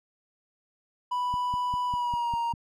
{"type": "tone with pitch glide", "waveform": "triangle", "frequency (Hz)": [987.8, 935.1], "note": ["B5", "A#5"], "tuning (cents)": [0, 5], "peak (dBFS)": -24, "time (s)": [1.11, 2.53], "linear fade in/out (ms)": 10, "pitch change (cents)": -95, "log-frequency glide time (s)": [1.87, 2.36]}
{"type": "click train", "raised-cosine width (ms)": 5, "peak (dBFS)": -26, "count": 7, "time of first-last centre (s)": [1.34, 2.538], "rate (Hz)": 5.01}
{"effects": []}